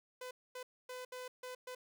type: tone bursts at uneven times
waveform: sawtooth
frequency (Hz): 504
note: B4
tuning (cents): +35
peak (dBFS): -40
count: 6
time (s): 0.21-0.31 / 0.55-0.63 / 0.89-1.05 / 1.12-1.28 / 1.43-1.55 / 1.67-1.75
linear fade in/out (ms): 5
effects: none